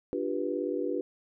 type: chord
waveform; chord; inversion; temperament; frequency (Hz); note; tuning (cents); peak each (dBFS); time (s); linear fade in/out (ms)
sine; G dominant seventh; second; just; 294 / 352.8 / 392 / 490; D4 / F4 / G4 / B4; +2 / +18 / 0 / -14; -34; 0.13-1.01; 0
effects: none